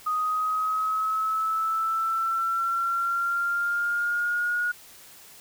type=linear sweep; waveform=sine; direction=up; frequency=1243 to 1447 Hz; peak=-23 dBFS; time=0.06-4.72 s; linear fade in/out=10 ms; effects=white hiss -49 dBFS RMS until 5.4 s